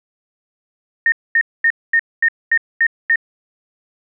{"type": "tone bursts", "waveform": "sine", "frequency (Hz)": 1836, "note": "A#6", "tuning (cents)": -27, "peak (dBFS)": -10, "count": 8, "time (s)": [1.06, 3.158], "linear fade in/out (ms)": 2, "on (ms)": 61, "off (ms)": 230, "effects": []}